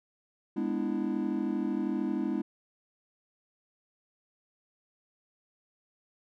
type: chord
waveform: triangle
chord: E dominant seventh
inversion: first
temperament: just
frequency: 206 / 247.2 / 296.7 / 329.6 Hz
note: G#3 / B3 / D4 / E4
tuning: -14 / +2 / +18 / 0 cents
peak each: -32 dBFS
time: 0.56-2.42 s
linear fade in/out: 10 ms
effects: none